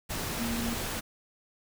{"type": "tone in noise", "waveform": "sine", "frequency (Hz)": 233.1, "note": "A#3", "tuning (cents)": 0, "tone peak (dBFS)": -31, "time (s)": [0.38, 0.75], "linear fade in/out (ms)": 20, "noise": "pink", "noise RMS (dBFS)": -34, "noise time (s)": [0.09, 1.01], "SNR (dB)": 0, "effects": []}